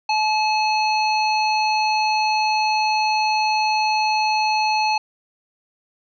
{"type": "harmonic tone", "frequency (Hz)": 860, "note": "A5", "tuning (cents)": -40, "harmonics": [1, 3, 5, 7], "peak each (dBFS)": [-18, -24, -26, -38], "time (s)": [0.09, 4.98], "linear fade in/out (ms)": 5, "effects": []}